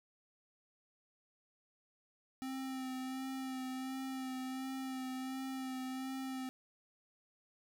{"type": "tone with vibrato", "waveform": "square", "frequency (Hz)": 261.6, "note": "C4", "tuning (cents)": 0, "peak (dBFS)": -40, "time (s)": [2.42, 6.49], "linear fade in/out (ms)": 0, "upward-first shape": "sine", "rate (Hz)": 1.4, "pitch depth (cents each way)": 22, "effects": []}